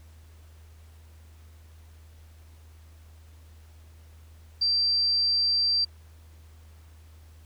sine tone, 4700 Hz, D8, 1 cent sharp, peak -21 dBFS, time 4.61-5.85 s, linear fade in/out 10 ms, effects added 79 Hz sine -48 dBFS peak until 7.45 s + pink hiss -61 dBFS RMS until 7.45 s

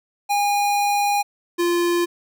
square tone pair in turn, 816 / 346.7 Hz, G#5 / F4, -31 / -13 cents, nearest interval octave + minor third, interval 1482 cents, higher first, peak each -18 dBFS, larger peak neither, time 0.29-1.23 / 1.58-2.06 s, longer first, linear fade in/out 20 ms, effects none

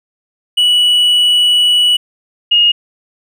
triangle / sine tone pair in turn, 2943 / 2861 Hz, F#7 / F7, -10 / +41 cents, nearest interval unison, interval 49 cents, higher first, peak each -6 dBFS, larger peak neither, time 0.57-1.97 / 2.51-2.72 s, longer first, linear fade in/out 10 ms, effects none

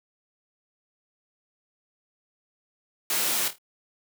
white noise with echo, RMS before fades -26 dBFS, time 3.1-3.48 s, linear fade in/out 2 ms, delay 26 ms, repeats 4, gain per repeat -9 dB, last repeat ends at 3.584 s, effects high-pass 200 Hz 12 dB/octave

